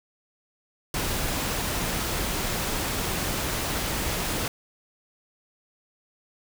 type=noise; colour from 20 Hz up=pink; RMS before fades=-28 dBFS; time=0.94-4.48 s; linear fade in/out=2 ms; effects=none